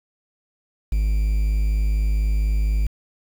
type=tone with quantisation; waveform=triangle; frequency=52.1 Hz; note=G#1; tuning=6 cents sharp; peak=-15 dBFS; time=0.92-2.87 s; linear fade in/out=5 ms; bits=7; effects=none